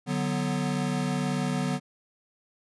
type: chord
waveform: square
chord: B minor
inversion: first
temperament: equal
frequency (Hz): 146.83 / 185 / 246.9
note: D3 / F#3 / B3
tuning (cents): 0 / 0 / 0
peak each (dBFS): -31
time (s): 0.06-1.8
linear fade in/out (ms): 50
effects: resampled to 24000 Hz